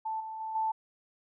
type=tone with level steps; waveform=sine; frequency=881 Hz; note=A5; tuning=2 cents sharp; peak=-31 / -37 / -34 / -27 dBFS; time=0.05-0.72 s; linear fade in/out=10 ms; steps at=0.2 / 0.4 / 0.55 s; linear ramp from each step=5 ms; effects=none